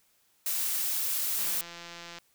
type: noise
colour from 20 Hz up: blue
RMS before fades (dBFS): -30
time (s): 0.46-1.61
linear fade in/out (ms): 2
type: click train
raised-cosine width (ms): 0.2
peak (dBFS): -26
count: 137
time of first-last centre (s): 1.39-2.185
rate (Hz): 171
effects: white hiss -68 dBFS RMS until 2.34 s